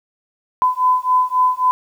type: beating tone pair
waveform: sine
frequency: 1008 / 1011.7 Hz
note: B5 / B5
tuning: +35 / +41 cents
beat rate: 3.7 Hz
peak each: -16 / -16 dBFS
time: 0.62-1.71 s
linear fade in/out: 0 ms
effects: 8-bit